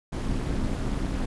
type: noise with amplitude modulation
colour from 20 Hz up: brown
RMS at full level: -24 dBFS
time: 0.12-1.26 s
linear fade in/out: 10 ms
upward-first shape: sine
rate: 232 Hz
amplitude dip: 85%
effects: resampled to 24000 Hz